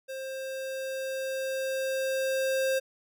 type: tone with level ramp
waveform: square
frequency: 530 Hz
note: C5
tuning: 22 cents sharp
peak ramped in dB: -36 to -25 dBFS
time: 0.08-2.8 s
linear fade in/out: 20 ms
effects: none